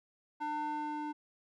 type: tone with band-pass filter sweep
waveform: square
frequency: 300 Hz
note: D4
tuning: 37 cents sharp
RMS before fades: -37 dBFS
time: 0.4-1.13 s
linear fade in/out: 20 ms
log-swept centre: 1000 to 650 Hz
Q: 2.7
effects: none